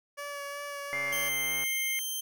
15% pulse tone with vibrato, 571 Hz, D5, 49 cents flat, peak -30 dBFS, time 0.17-1.3 s, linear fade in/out 20 ms, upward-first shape sine, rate 2.7 Hz, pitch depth 15 cents each way
sine tone with pitch glide, 2102 to 2135 Hz, C7 to C7, +7 to +34 cents, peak -30 dBFS, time 0.93-1.99 s, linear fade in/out 0 ms, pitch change +27 cents, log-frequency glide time 1.45-1.57 s
click train, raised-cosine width 0.5 ms, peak -28 dBFS, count 98, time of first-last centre 0.93-1.638 s, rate 137 Hz
10% pulse tone, 3136 Hz, G7, in tune, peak -24 dBFS, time 1.12-2.21 s, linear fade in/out 10 ms
effects none

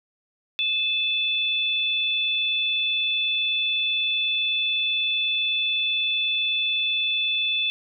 sine tone pair together, 2613 / 3484 Hz, E7 / A7, -16 / -18 cents, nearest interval perfect fourth, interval 498 cents, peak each -25 / -23 dBFS, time 0.59-7.7 s, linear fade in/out 0 ms, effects none

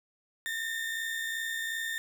35% pulse tone pair together, 1760 / 1822.7 Hz, A6 / A#6, 0 / -39 cents, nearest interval minor second, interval 61 cents, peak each -39 / -31 dBFS, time 0.46-1.98 s, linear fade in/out 0 ms, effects none

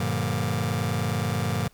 sawtooth chord, G minor seventh, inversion none, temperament just, 98 / 117.6 / 147 / 176.4 Hz, G2 / Bb2 / D3 / F3, 0 / +16 / +2 / +18 cents, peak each -25 / -24 / -26 / -28 dBFS, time 0-1.68 s, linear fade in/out 5 ms, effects pink hiss -59 dBFS RMS until 1.73 s

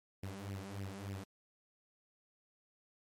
sawtooth tone with flanger, 98.3 Hz, G2, 5 cents sharp, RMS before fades -44 dBFS, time 0.23-1.24 s, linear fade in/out 5 ms, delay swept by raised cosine 0.38 to 4.98 ms, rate 3.4 Hz, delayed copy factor +0.75, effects MP3 64 kbps

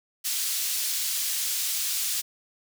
pink high-pass noise, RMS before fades -28 dBFS, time 0.24-2.22 s, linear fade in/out 20 ms, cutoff 4300 Hz, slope 12 dB/octave, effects none

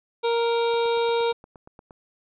harmonic tone, 466.2 Hz, A#4, in tune, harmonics 1 / 2 / 3 / 5 / 6 / 7 / 8 / 9, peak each -21 / -27 / -36 / -36 / -43 / -43 / -35 / -45 dBFS, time 0.23-1.33 s, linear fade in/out 20 ms
click train, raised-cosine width 1 ms, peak -31 dBFS, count 11, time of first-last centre 0.74-1.908 s, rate 8.56 Hz
effects none

